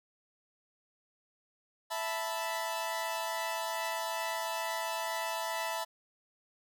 sawtooth chord, E suspended fourth, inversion none, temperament equal, 659.3 / 880 / 987.8 Hz, E5 / A5 / B5, 0 / 0 / 0 cents, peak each -34 dBFS, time 1.9-5.85 s, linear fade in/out 20 ms, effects none

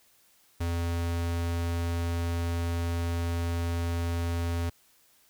square tone, 85 Hz, F2, 46 cents flat, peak -28 dBFS, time 0.6-4.7 s, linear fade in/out 10 ms, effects white hiss -63 dBFS RMS until 5.29 s

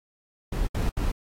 brown noise bursts, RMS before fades -25 dBFS, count 3, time 0.52-1.118 s, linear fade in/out 5 ms, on 150 ms, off 74 ms, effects AAC 48 kbps

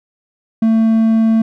triangle tone, 223.6 Hz, A3, 28 cents sharp, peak -7 dBFS, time 0.62-1.42 s, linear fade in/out 5 ms, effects none

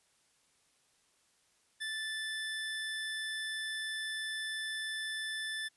25% pulse tone, 1757 Hz, A6, 3 cents flat, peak -32 dBFS, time 1.8-5.69 s, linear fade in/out 20 ms, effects white hiss -71 dBFS RMS until 5.76 s + resampled to 24000 Hz

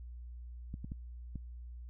clicks, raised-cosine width 5 ms, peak -29 dBFS, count 4, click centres 0.741 / 0.845 / 0.919 / 1.357 s, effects added 60 Hz sine -44 dBFS peak until 1.89 s

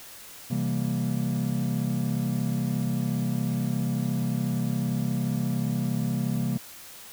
triangle chord, C dominant seventh, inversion none, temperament equal, 130.81 / 164.81 / 196 / 233.1 Hz, C3 / E3 / G3 / Bb3, 0 / 0 / 0 / 0 cents, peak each -27 / -29 / -29 / -28 dBFS, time 0.5-6.58 s, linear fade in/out 10 ms, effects white hiss -45 dBFS RMS until 7.12 s

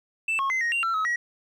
sine tone with pitch steps, 2650 / 1090 / 2061 / 1872 / 2767 / 1348 / 1281 / 1911 Hz, E7 / C#6 / C7 / A#6 / F7 / E6 / E6 / A#6, +9 / -29 / -27 / +7 / -17 / +38 / -50 / +43 cents, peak -20 dBFS, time 0.28-1.16 s, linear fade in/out 5 ms, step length 110 ms, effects tanh soft clip ceiling -22 dBFS + 10-bit

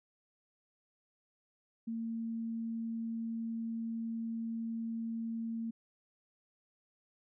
sine tone, 227.7 Hz, A#3, 40 cents flat, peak -35 dBFS, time 1.87-5.71 s, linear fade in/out 10 ms, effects none

